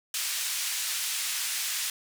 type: band-pass noise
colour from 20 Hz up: white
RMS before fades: -31 dBFS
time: 0.14-1.9 s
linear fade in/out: 2 ms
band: 1800 to 10000 Hz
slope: 12 dB/octave
effects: none